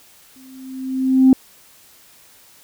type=tone with exponential growth; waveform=sine; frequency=261.8 Hz; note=C4; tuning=1 cent sharp; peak=-4 dBFS; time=0.36-1.33 s; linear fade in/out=1 ms; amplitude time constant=210 ms; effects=tanh soft clip ceiling -3 dBFS + white hiss -49 dBFS RMS until 2.63 s